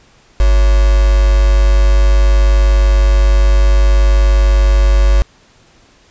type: tone with quantisation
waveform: sine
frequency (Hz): 50.3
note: G1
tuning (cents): +45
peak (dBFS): -6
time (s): 0.4-5.22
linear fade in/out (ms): 0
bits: 3
effects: pink hiss -48 dBFS RMS until 6.1 s + resampled to 16000 Hz